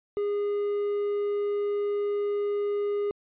triangle tone, 409.7 Hz, G#4, 24 cents flat, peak -23 dBFS, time 0.17-3.11 s, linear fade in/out 0 ms, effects resampled to 8000 Hz

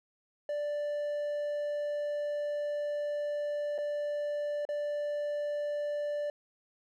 triangle tone with dropouts, 587.3 Hz, D5, in tune, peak -29 dBFS, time 0.49-6.3 s, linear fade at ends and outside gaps 2 ms, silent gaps 3.78-3.785 / 4.652-4.689 s, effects none

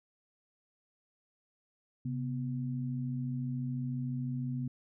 sine tone pair together, 132.96 / 246.9 Hz, C3 / B3, +28 / 0 cents, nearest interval major seventh, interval 1072 cents, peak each -34 / -37 dBFS, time 2.05-4.68 s, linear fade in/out 5 ms, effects none

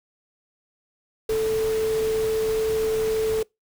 sine tone in noise, 440 Hz, A4, in tune, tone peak -20 dBFS, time 1.29-3.43 s, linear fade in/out 5 ms, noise pink, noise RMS -35 dBFS, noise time 1.29-3.43 s, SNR +12 dB, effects noise-tail reverb RT60 0.2 s tail -25 dB re dry

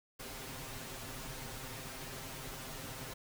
pink noise with comb filter, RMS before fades -45 dBFS, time 0.19-3.14 s, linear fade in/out 10 ms, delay 7.6 ms, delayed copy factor +0.9, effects none

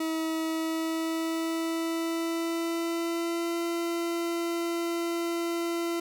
40% pulse tone with pitch glide, 321.5 to 339 Hz, E4 to E4, -43 to +49 cents, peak -27 dBFS, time 0-6 s, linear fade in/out 5 ms, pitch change +92 cents, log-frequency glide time 0.47-3.59 s, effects none

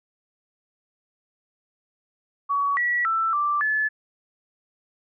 sine tone with pitch steps, 1129 / 1936 / 1330 / 1174 / 1727 Hz, C#6 / B6 / E6 / D6 / A6, +31 / -35 / +15 / -1 / -33 cents, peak -20 dBFS, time 2.49-3.89 s, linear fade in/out 20 ms, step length 280 ms, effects none

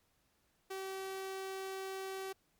sawtooth tone, 383.6 Hz, G4, 37 cents flat, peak -36 dBFS, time 0.7-2.33 s, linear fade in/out 10 ms, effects pink hiss -75 dBFS RMS until 2.59 s + MP3 96 kbps

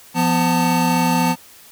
square tone cluster, 172.1 / 248.2 / 893 Hz, F3 / B3 / A5, -25 / +9 / +25 cents, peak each -20 dBFS, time 0.14-1.36 s, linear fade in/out 50 ms, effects white hiss -45 dBFS RMS until 1.71 s

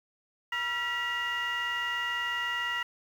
sine tone cluster, 961 / 1367 / 1937 / 2825 Hz, B5 / F6 / B6 / F7, -48 / -37 / -34 / +19 cents, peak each -37 / -35 / -30 / -34 dBFS, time 0.52-2.83 s, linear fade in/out 5 ms, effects tanh soft clip ceiling -24 dBFS + 9-bit

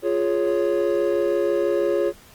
triangle chord, Db major, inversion first, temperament equal, 349.2 / 415.3 / 554.4 Hz, F4 / Ab4 / Db5, 0 / 0 / 0 cents, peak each -21 dBFS, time 0.02-2.13 s, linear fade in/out 50 ms, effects pink hiss -49 dBFS RMS until 2.34 s + Opus 24 kbps

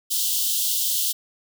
white high-pass noise, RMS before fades -23 dBFS, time 0.1-1.13 s, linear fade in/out 20 ms, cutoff 2900 Hz, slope 96 dB/octave, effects none

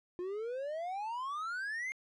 triangle exponential sweep, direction up, 349.2 to 2153 Hz, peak -34 dBFS, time 0.19-1.92 s, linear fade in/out 0 ms, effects resampled to 24000 Hz

